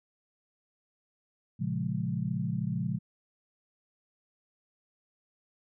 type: chord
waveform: sine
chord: Bb minor seventh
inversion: none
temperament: equal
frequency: 116.54 / 138.59 / 174.61 / 207.7 Hz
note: Bb2 / Db3 / F3 / Ab3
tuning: 0 / 0 / 0 / 0 cents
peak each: -35 / -34 / -33 / -36 dBFS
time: 1.59-2.99 s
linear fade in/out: 20 ms
effects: none